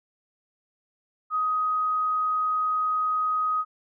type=tone; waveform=sine; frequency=1255 Hz; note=D#6; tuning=15 cents sharp; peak=-22 dBFS; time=1.3-3.65 s; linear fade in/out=50 ms; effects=none